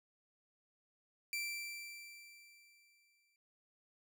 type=tone with exponential decay; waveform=sawtooth; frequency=2344 Hz; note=D7; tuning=4 cents flat; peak=-33 dBFS; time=1.33-3.36 s; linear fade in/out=1 ms; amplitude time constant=440 ms; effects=none